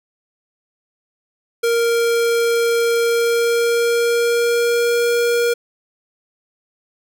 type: tone with pitch glide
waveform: square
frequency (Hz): 466.2 to 473.8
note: A#4 to A#4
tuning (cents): 0 to +28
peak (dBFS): -15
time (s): 1.63-5.54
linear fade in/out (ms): 10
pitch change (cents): +28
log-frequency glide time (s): 3.02-5.09
effects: none